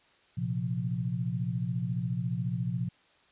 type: chord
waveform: sine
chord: Bb suspended second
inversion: none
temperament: equal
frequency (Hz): 116.54 / 130.81 / 174.61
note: Bb2 / C3 / F3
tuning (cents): 0 / 0 / 0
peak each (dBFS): -33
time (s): 0.37-2.89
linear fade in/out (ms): 10
effects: white hiss -63 dBFS RMS until 3.31 s + resampled to 8000 Hz